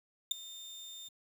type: tone with ADSR envelope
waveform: 30% pulse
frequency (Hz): 3622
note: A7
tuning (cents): +49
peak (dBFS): -22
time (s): 0.31-1.09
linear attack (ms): 5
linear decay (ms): 8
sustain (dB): -21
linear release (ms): 13
effects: 10-bit